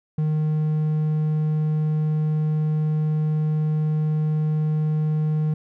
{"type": "tone", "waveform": "triangle", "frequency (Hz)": 154, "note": "D#3", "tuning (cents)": -17, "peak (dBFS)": -17, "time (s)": [0.18, 5.54], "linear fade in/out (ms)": 5, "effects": []}